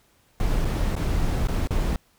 brown noise with dropouts, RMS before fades -23 dBFS, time 0.4-1.96 s, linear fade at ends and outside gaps 1 ms, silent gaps 0.648-0.652 / 0.954-0.964 / 1.472-1.484 / 1.673-1.707 s, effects pink hiss -62 dBFS RMS until 2.18 s

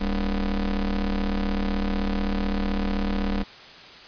35% pulse ring-modulated tone, 87.31 Hz, F2, in tune, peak -18 dBFS, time 0-3.44 s, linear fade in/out 20 ms, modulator 113 Hz, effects white hiss -44 dBFS RMS until 4.07 s + resampled to 11025 Hz

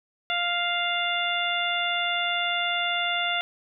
harmonic tone, 699 Hz, F5, 1 cent sharp, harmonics 1 / 2 / 3 / 4 / 5, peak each -30 / -30 / -30 / -30 / -30 dBFS, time 0.3-3.41 s, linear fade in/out 0 ms, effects none

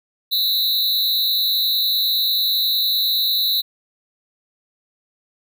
square tone with amplitude modulation, 3951 Hz, B7, in tune, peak -13 dBFS, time 0.31-3.62 s, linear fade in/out 20 ms, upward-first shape sine, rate 251 Hz, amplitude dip 95%, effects none

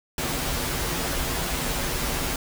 pink noise with comb filter, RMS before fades -27 dBFS, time 0.18-2.36 s, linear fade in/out 2 ms, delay 9.7 ms, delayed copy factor -0.7, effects none

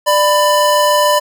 square tone pair together, 593 / 997.3 Hz, D5 / B5, +17 / +17 cents, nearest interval major sixth, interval 900 cents, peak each -13 dBFS, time 0.06-1.2 s, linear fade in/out 20 ms, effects none

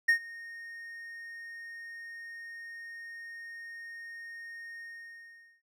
triangle tone with ADSR envelope, 1850 Hz, A#6, 14 cents flat, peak -17 dBFS, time 0.08-5.62 s, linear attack 11 ms, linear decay 93 ms, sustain -23 dB, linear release 810 ms, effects none

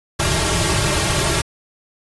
pink noise with comb filter, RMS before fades -18 dBFS, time 0.19-1.42 s, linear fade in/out 10 ms, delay 4 ms, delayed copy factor -1, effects resampled to 24000 Hz

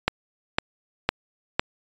click train, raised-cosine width 0.3 ms, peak -3 dBFS, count 4, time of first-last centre 0.08-1.595 s, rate 1.98 Hz, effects resampled to 16000 Hz

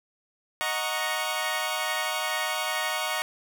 15% pulse chord, D# minor seventh, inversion none, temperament equal with one note detuned, 622.3 / 735.3 / 932.3 / 1108.7 Hz, D#5 / F#5 / A#5 / C#6, 0 / -11 / 0 / 0 cents, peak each -26 dBFS, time 0.61-3.22 s, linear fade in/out 0 ms, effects none

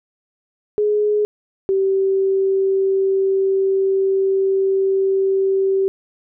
sine tone pair in turn, 418.5 / 386.5 Hz, G#4 / G4, +13 / -24 cents, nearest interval minor second, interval 137 cents, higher first, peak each -14 dBFS, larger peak neither, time 0.78-1.25 / 1.69-5.88 s, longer second, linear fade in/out 0 ms, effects none

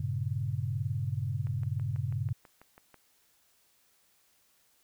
sine chord, G diminished, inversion none, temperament equal, 98 / 116.54 / 138.59 Hz, G2 / Bb2 / Db3, 0 / 0 / 0 cents, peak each -34 dBFS, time 0-2.33 s, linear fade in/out 5 ms
click train, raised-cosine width 0.5 ms, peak -37 dBFS, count 10, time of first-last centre 1.47-2.943 s, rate 6.11 Hz
effects white hiss -68 dBFS RMS until 4.83 s

